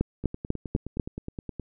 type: two click trains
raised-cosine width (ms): 3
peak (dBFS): -10 / -21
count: 5 / 14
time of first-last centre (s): 0.01-0.998 / 0.24-1.597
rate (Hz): 4.05 / 9.58
effects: none